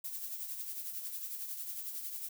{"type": "noise with tremolo", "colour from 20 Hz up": "violet", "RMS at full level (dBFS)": -39, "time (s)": [0.04, 2.29], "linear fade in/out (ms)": 5, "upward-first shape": "triangle", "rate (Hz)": 11, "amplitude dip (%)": 55, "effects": []}